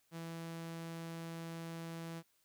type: tone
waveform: sawtooth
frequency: 165.6 Hz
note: E3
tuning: 8 cents sharp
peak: -39 dBFS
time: 0.11-2.23 s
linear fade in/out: 50 ms
effects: white hiss -75 dBFS RMS until 2.44 s